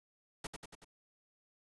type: noise with echo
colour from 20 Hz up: pink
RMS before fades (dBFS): -41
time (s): 0.44-0.47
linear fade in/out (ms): 5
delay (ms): 94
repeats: 4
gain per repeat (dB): -4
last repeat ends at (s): 0.846
effects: resampled to 24000 Hz